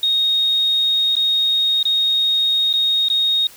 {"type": "tone with dropouts", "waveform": "sine", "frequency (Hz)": 3729, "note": "A#7", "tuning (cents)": 0, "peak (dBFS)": -14, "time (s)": [0.03, 3.47], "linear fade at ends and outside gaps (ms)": 2, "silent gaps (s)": [[1.154, 1.166], [1.829, 1.853], [2.729, 2.737], [3.085, 3.1]], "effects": ["white hiss -43 dBFS RMS until 3.56 s"]}